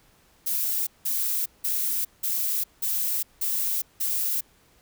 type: noise bursts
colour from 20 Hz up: violet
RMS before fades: -26 dBFS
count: 7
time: 0.46-4.41 s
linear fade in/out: 10 ms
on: 410 ms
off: 180 ms
effects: pink hiss -60 dBFS RMS until 4.81 s